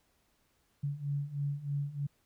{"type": "beating tone pair", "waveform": "sine", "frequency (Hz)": [140.8, 144], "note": ["C#3", "D3"], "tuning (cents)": [27, -34], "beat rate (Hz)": 3.2, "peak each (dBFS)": [-37, -34], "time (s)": [0.83, 2.07], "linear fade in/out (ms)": 10, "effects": ["pink hiss -73 dBFS RMS until 2.25 s"]}